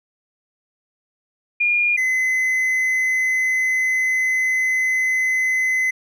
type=tone pair in turn; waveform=sine / triangle; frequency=2422 / 2037 Hz; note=D#7 / C7; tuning=-47 / -47 cents; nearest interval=minor third; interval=300 cents; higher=first; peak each=-15 dBFS; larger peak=neither; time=1.6-1.97 / 1.97-5.91 s; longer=second; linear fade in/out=10 ms; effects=none